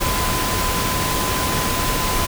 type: tone in noise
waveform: sine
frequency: 1016 Hz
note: B5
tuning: 49 cents sharp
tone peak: -25 dBFS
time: 0-2.27 s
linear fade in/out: 20 ms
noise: pink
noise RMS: -21 dBFS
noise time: 0-2.27 s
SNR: -7 dB
effects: none